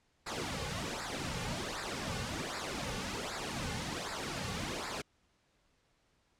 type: noise with flanger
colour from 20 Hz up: pink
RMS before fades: -38 dBFS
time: 0.26-5.02 s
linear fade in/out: 10 ms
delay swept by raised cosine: 0.32 to 3.12 ms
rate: 1.3 Hz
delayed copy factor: -0.75
effects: pink hiss -73 dBFS RMS until 6.39 s + low-pass 7000 Hz 12 dB/octave